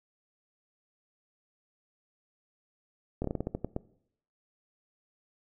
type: slowing click train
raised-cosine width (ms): 2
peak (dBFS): -18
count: 10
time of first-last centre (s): 3.22-3.764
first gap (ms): 24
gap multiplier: 1.22
effects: noise-tail reverb RT60 0.7 s tail -20 dB re dry